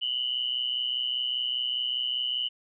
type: tone pair together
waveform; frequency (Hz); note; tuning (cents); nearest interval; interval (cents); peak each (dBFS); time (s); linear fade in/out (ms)
sine; 2901 / 3026; F#7 / F#7; -35 / +38; minor second; 73; -30 / -29; 0.01-2.49; 20
effects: none